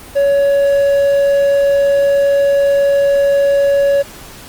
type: tone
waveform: triangle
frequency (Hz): 561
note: C#5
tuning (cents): +21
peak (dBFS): -7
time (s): 0.15-4.03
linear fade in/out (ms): 20
effects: pink hiss -35 dBFS RMS until 4.48 s + Opus 32 kbps